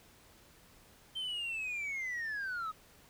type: linear sweep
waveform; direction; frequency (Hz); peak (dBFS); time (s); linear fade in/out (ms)
sine; down; 3136 to 1244.5; -33; 1.15-2.72; 20
effects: tanh soft clip ceiling -34 dBFS + pink hiss -61 dBFS RMS until 3.09 s